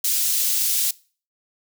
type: high-pass noise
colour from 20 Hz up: white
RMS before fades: -21 dBFS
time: 0.04-0.91 s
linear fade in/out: 5 ms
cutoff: 4200 Hz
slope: 12 dB/octave
effects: noise-tail reverb RT60 0.4 s tail -22 dB re dry